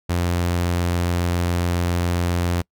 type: tone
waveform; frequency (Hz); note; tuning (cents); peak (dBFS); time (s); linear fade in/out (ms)
sawtooth; 87.31; F2; 0; -15; 0.09-2.62; 10
effects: noise-tail reverb RT60 0.1 s tail -26 dB re dry